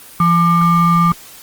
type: ring-modulated tone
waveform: triangle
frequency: 512 Hz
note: C5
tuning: 38 cents flat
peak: -4 dBFS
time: 0.2-1.12 s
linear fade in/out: 2 ms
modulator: 682 Hz
effects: white hiss -38 dBFS RMS until 1.42 s + Opus 24 kbps